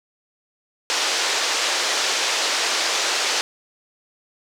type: band-pass noise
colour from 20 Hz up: white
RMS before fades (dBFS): -22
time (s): 0.9-3.41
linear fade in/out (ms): 0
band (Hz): 370 to 6300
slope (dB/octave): 24
effects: none